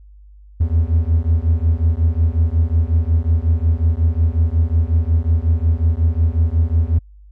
triangle beating tone pair, 79 / 84.5 Hz, D#2 / E2, +27 / +43 cents, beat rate 5.5 Hz, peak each -14 dBFS, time 0.6-6.99 s, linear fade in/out 10 ms, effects added 50 Hz sine -40 dBFS peak until 7.31 s

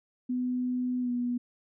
sine tone with pitch glide, 250 to 243.9 Hz, B3 to B3, +21 to -21 cents, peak -27 dBFS, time 0.29-1.38 s, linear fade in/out 10 ms, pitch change -42 cents, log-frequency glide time 1.01-1.1 s, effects none

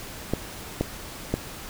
clicks, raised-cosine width 2 ms, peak -9 dBFS, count 3, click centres 0.336 / 0.81 / 1.34 s, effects pink hiss -39 dBFS RMS until 1.69 s

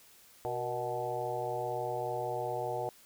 harmonic tone with a mistuned harmonic, 123.47 Hz, B2, in tune, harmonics 1 / 3 / 4 / 5 / 6 / 7, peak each -44 / -41 / -38 / -39 / -38 / -40 dBFS, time 0.45-2.89 s, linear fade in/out 0 ms, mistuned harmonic 4, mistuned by -66 cents, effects white hiss -59 dBFS RMS until 3.05 s

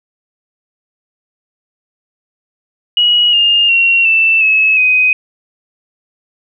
sine tone with pitch steps, 2907 / 2823 / 2741 / 2661 / 2584 / 2509 Hz, F#7 / F7 / F7 / E7 / E7 / D#7, -31 / +18 / -33 / +16 / -35 / +14 cents, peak -7 dBFS, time 2.97-5.13 s, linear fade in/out 2 ms, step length 360 ms, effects none

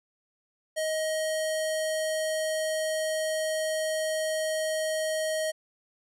square tone with low-pass filter, 629 Hz, D#5, 19 cents sharp, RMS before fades -29 dBFS, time 0.76-5.52 s, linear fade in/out 20 ms, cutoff 10000 Hz, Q 1.9, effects none

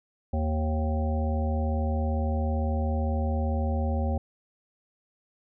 harmonic tone with a mistuned harmonic, 77.78 Hz, D#2, in tune, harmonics 1 / 3 / 5 / 7 / 9 / 10, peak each -25 / -32 / -41 / -35 / -42 / -37 dBFS, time 0.33-4.18 s, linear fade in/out 5 ms, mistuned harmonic 5, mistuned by -23 cents, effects none

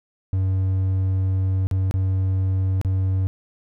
triangle tone with dropouts, 94.7 Hz, F#2, 41 cents sharp, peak -16 dBFS, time 0.33-3.27 s, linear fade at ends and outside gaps 0 ms, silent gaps 1.67-1.712 / 1.911-1.94 / 2.814-2.848 s, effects none

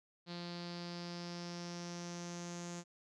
sawtooth tone with low-pass filter sweep, 173.6 Hz, F3, 10 cents flat, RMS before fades -45 dBFS, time 0.26-2.84 s, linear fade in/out 50 ms, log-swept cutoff 4300 to 6800 Hz, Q 5.5, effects none

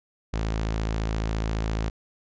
sawtooth tone, 54.5 Hz, A1, 16 cents flat, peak -21 dBFS, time 0.33-1.9 s, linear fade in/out 10 ms, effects resampled to 16000 Hz

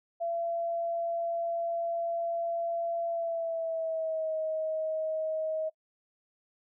sine tone with pitch glide, 677 to 631.7 Hz, E5 to D#5, +46 to +26 cents, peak -29 dBFS, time 0.2-5.7 s, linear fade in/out 20 ms, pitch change -120 cents, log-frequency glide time 3.06-4.36 s, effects noise-tail reverb RT60 0.1 s tail -22 dB re dry

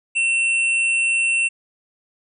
square tone with amplitude modulation, 2700 Hz, E7, 41 cents sharp, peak -16 dBFS, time 0.15-1.49 s, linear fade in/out 20 ms, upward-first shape sine, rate 123 Hz, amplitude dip 25%, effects resampled to 22050 Hz

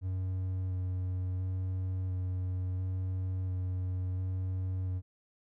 triangle tone with vibrato, 92.5 Hz, F#2, in tune, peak -29 dBFS, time 0.01-5.02 s, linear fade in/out 50 ms, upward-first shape square, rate 0.72 Hz, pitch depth 11 cents each way, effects none

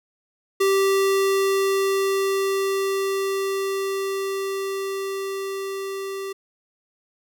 square tone with level ramp, 390 Hz, G4, 9 cents flat, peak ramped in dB -17 to -29 dBFS, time 0.6-6.33 s, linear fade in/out 10 ms, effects none

